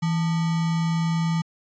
sine tone with sample-and-hold, 164.81 Hz, E3, in tune, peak -20 dBFS, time 0.02-1.42 s, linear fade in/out 10 ms, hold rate 1050 Hz, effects resampled to 16000 Hz

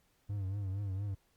triangle tone with vibrato, 98.3 Hz, G2, 5 cents sharp, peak -32 dBFS, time 0.29-1.15 s, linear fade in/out 10 ms, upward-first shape triangle, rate 4.3 Hz, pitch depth 100 cents each way, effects pink hiss -73 dBFS RMS until 1.36 s + Opus 48 kbps

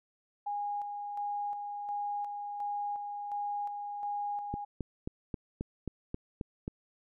sine tone with tremolo, 820 Hz, G#5, 22 cents flat, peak -32 dBFS, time 0.46-4.65 s, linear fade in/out 10 ms, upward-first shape square, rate 1.4 Hz, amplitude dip 40%
click train, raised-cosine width 3 ms, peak -22 dBFS, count 9, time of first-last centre 4.54-6.679 s, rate 3.74 Hz
effects none

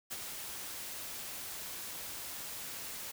white noise with ADSR envelope, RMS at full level -38 dBFS, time 0.1-3.12 s, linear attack 23 ms, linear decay 28 ms, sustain -5 dB, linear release 16 ms, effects none

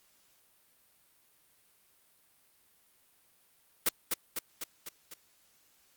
white noise with echo, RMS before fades -26 dBFS, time 3.86-3.89 s, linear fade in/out 5 ms, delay 250 ms, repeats 5, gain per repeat -4 dB, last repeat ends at 5.14 s, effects white hiss -67 dBFS RMS until 5.96 s + Opus 48 kbps

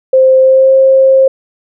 sine tone with pitch glide, 523.3 to 532.1 Hz, C5 to C5, 0 to +29 cents, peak -3 dBFS, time 0.13-1.28 s, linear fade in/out 5 ms, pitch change +29 cents, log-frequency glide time 0.4-0.73 s, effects none

